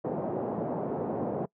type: band-pass noise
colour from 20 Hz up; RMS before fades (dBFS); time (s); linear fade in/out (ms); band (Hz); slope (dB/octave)
white; -32; 0.04-1.46; 10; 130 to 690; 24
effects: noise-tail reverb RT60 0.1 s tail -23 dB re dry